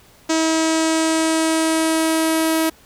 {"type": "tone with low-pass filter sweep", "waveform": "sawtooth", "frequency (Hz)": 321.3, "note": "E4", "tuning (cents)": -44, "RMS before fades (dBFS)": -18, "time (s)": [0.29, 2.7], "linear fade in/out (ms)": 10, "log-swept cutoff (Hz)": [7000, 12000], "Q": 2.7, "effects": ["pink hiss -50 dBFS RMS until 2.85 s"]}